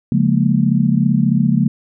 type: chord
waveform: sine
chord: Bb minor seventh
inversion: first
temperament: just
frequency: 139.85 / 174.81 / 209.8 / 233.1 Hz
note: Db3 / F3 / Ab3 / Bb3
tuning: +16 / +2 / +18 / 0 cents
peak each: -17 dBFS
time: 0.12-1.68 s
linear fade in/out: 2 ms
effects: none